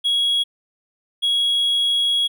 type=tone pair in turn; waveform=triangle; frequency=3322 / 3322 Hz; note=G#7 / G#7; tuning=0 / 0 cents; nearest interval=unison; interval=0 cents; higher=neither; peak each=-14 dBFS; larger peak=neither; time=0.04-0.44 / 1.22-2.28 s; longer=second; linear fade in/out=20 ms; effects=tanh soft clip ceiling -10 dBFS